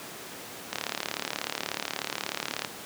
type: click train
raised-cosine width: 0.2 ms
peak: -11 dBFS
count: 71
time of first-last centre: 0.73-2.648 s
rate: 36.5 Hz
effects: pink hiss -41 dBFS RMS until 2.85 s + high-pass 200 Hz 12 dB/octave